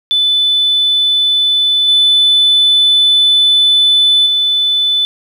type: tone with level steps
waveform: sine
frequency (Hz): 3500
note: A7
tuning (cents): -10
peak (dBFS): -8 / -5 / -9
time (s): 0.11-5.05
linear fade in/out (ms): 0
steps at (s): 1.88 / 4.26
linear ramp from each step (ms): 5
effects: tanh soft clip ceiling -3 dBFS + 7-bit